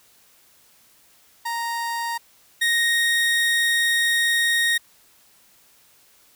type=tone pair in turn; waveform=30% pulse; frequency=932.3 / 1864.6 Hz; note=A#5 / A#6; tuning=0 / 0 cents; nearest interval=octave; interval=1200 cents; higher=second; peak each=-22 / -15 dBFS; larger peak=second; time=1.45-2.18 / 2.61-4.78 s; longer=second; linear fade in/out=10 ms; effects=white hiss -56 dBFS RMS until 6.35 s